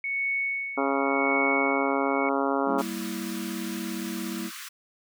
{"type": "tone with tremolo", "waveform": "sine", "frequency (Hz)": 2217, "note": "C#7", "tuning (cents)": 0, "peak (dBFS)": -24, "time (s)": [0.04, 2.29], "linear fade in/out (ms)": 2, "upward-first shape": "sine", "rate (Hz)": 0.89, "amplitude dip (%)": 75}
{"type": "harmonic tone", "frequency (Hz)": 137.8, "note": "C#3", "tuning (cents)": -10, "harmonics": [2, 3, 4, 5, 6, 7, 8, 9, 10], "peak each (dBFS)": [-28, -30, -31, -32, -33, -33, -34, -35, -35], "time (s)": [0.77, 2.82], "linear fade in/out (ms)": 10}
{"type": "chord", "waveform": "triangle", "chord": "E diminished", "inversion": "first", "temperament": "equal", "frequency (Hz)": [196, 233.1, 329.6], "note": ["G3", "Bb3", "E4"], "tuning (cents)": [0, 0, 0], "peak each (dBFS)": -33, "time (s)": [2.65, 4.51], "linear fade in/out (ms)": 50}
{"type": "high-pass noise", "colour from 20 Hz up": "pink", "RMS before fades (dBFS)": -40, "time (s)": [2.78, 4.69], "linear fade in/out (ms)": 10, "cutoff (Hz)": 1100, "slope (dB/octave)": 96}
{"effects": []}